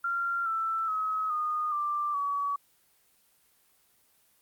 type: tone with pitch steps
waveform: sine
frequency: 1382 / 1328.8 / 1277.6 / 1228.4 / 1181.1 / 1135.6 Hz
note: F6 / E6 / D#6 / D#6 / D6 / C#6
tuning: -19 / +13 / +45 / -23 / +9 / +41 cents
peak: -27 dBFS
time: 0.04-2.56 s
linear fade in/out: 5 ms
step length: 420 ms
effects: white hiss -66 dBFS RMS until 4.41 s + Opus 24 kbps